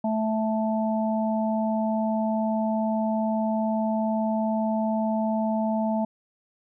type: harmonic tone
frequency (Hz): 219.4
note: A3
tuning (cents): -5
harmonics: 1 / 3 / 4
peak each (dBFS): -24 / -28 / -31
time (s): 0.04-6.05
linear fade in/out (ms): 5
effects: none